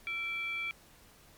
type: tone with frequency modulation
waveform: sine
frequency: 2335 Hz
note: D7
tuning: 11 cents flat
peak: -33 dBFS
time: 0.07-0.71 s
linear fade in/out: 0 ms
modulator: 990 Hz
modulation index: 0.48
effects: pink hiss -59 dBFS RMS until 1.37 s + MP3 96 kbps